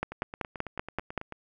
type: two click trains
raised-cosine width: 0.5 ms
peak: -23 / -14 dBFS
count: 12 / 7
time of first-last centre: 0.12-1.324 / 0.03-1.177 s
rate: 9.14 / 5.23 Hz
effects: none